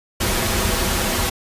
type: noise with comb filter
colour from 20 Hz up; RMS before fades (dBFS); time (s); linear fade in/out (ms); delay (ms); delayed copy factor
pink; -20; 0.2-1.3; 10; 6.8; -0.65
effects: resampled to 32000 Hz